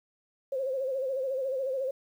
sine tone with vibrato, 530 Hz, C5, 22 cents sharp, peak -28 dBFS, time 0.52-1.91 s, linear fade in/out 5 ms, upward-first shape sine, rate 14 Hz, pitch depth 73 cents each way, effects 10-bit

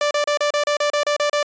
sawtooth tone bursts, 587.3 Hz, D5, in tune, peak -13 dBFS, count 11, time 0.01-1.429 s, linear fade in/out 2 ms, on 99 ms, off 33 ms, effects resampled to 16000 Hz

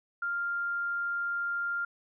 sine tone, 1396.9 Hz, F6, in tune, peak -29 dBFS, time 0.22-1.85 s, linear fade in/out 5 ms, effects none

